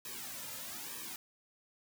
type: noise with flanger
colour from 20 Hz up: white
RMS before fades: -44 dBFS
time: 0.05-1.16 s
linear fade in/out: 2 ms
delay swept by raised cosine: 1.4 to 2.7 ms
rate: 1.1 Hz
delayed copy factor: -0.95
effects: none